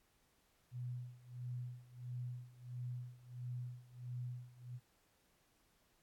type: tone with tremolo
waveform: sine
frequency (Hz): 123.47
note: B2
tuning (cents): 0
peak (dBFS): -40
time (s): 0.71-4.8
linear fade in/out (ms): 50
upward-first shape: sine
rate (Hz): 1.5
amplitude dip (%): 90
effects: pink hiss -75 dBFS RMS until 6.02 s + AAC 64 kbps

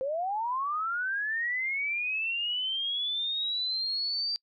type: linear sweep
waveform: sine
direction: up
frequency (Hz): 510 to 4699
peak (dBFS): -28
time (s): 0.01-4.36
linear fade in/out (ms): 0
effects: noise-tail reverb RT60 0.1 s tail -26 dB re dry

